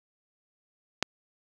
click, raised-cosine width 0.2 ms, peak -6 dBFS, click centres 1.026 s, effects high-pass 100 Hz 12 dB/octave + 7-bit

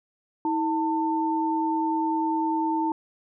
sine tone pair together, 320.5 / 895 Hz, E4 / A5, -49 / +29 cents, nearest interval octave + tritone, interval 1778 cents, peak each -25 dBFS, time 0.45-2.92 s, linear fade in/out 2 ms, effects none

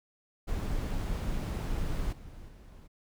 brown noise with level steps, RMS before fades -32 / -47 / -50 dBFS, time 0.47-2.88 s, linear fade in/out 20 ms, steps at 2.12 / 2.48 s, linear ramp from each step 10 ms, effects none

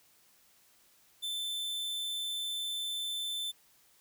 45% pulse tone, 3535 Hz, A7, 7 cents sharp, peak -34 dBFS, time 1.22-3.52 s, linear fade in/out 20 ms, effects white hiss -65 dBFS RMS until 4 s

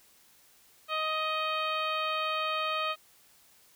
harmonic tone, 626 Hz, D#5, 10 cents sharp, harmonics 1 / 2 / 3 / 4 / 5 / 6 / 7, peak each -36 / -31 / -43 / -36 / -38 / -42 / -46 dBFS, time 0.88-2.96 s, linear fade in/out 50 ms, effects white hiss -61 dBFS RMS until 3.75 s

